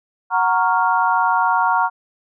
sine chord, Gb major seventh, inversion none, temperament equal, 740 / 932.3 / 1108.7 / 1396.9 Hz, Gb5 / Bb5 / Db6 / F6, 0 / 0 / 0 / 0 cents, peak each -21 / -17 / -21 / -21 dBFS, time 0.3-1.9 s, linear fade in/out 50 ms, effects none

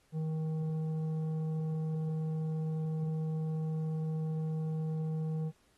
triangle tone with tanh clipping, 157.9 Hz, D#3, 26 cents sharp, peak -33 dBFS, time 0.12-5.52 s, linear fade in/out 50 ms, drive 12 dB, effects pink hiss -70 dBFS RMS until 5.77 s + AAC 32 kbps

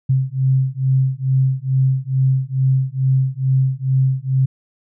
sine beating tone pair, 131.1 / 133.4 Hz, C3 / C3, +4 / +34 cents, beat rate 2.3 Hz, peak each -17 dBFS, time 0.09-4.46 s, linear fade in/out 10 ms, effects none

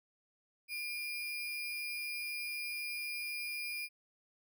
sine tone with sample-and-hold, 2396 Hz, D7, 34 cents sharp, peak -37 dBFS, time 0.68-3.89 s, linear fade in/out 50 ms, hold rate 7350 Hz, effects none

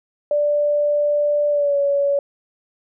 sine tone with pitch glide, 587.3 to 564.7 Hz, D5 to C#5, 0 to +32 cents, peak -15 dBFS, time 0.31-2.19 s, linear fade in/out 2 ms, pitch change -68 cents, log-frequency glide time 1.5-1.77 s, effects none

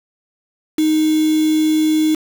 sine tone with quantisation, 311.1 Hz, D#4, in tune, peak -12 dBFS, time 0.78-2.15 s, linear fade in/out 5 ms, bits 4, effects none

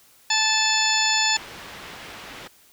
harmonic tone, 875 Hz, A5, 10 cents flat, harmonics 1 / 2 / 3 / 4 / 5 / 6 / 8, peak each -26 / -26 / -26 / -26 / -26 / -26 / -26 dBFS, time 0.3-1.37 s, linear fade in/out 5 ms
white low-pass noise, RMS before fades -40 dBFS, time 1.35-2.48 s, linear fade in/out 10 ms, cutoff 2900 Hz, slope 12 dB/octave
effects white hiss -55 dBFS RMS until 2.72 s

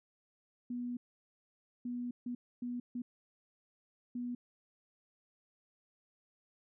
sine tone bursts at uneven times, 244 Hz, B3, 21 cents flat, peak -36 dBFS, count 6, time 0.7-0.97 / 1.85-2.11 / 2.26-2.35 / 2.62-2.8 / 2.95-3.02 / 4.15-4.35 s, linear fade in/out 5 ms, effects none

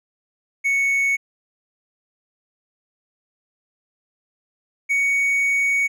triangle tone pair in turn, 2217 / 2235 Hz, C#7 / C#7, 0 / +14 cents, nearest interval unison, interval 14 cents, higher second, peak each -15 dBFS, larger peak neither, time 0.64-1.17 / 4.89-5.88 s, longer second, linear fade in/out 20 ms, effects none

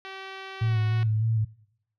5% pulse tone with pitch glide, 384.5 to 369.5 Hz, G4 to F#4, -33 to -2 cents, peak -24 dBFS, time 0.05-1.03 s, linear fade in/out 0 ms, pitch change -69 cents, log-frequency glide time 0.65-0.78 s
sine tone with vibrato, 110.5 Hz, A2, 8 cents sharp, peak -21 dBFS, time 0.61-1.45 s, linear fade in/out 10 ms, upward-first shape square, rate 3.3 Hz, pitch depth 30 cents each way
effects noise-tail reverb RT60 0.8 s tail -24 dB re dry + low-pass 3000 Hz 12 dB/octave

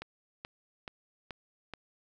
click train, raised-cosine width 0.3 ms, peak -24 dBFS, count 5, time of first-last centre 0.02-1.737 s, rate 2.33 Hz, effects none

